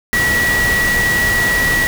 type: tone in noise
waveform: sine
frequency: 1931 Hz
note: B6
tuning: 39 cents flat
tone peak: -13 dBFS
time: 0.13-1.87 s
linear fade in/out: 0 ms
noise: pink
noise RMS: -20 dBFS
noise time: 0.13-1.87 s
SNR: +4 dB
effects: none